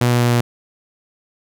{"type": "tone with pitch steps", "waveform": "sawtooth", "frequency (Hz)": [121.8, 121.1, 120.4, 119.71], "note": ["B2", "B2", "B2", "A#2"], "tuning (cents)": [-24, -34, -44, 46], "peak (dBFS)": -9, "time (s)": [0.01, 0.41], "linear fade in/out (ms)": 5, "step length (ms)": 100, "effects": []}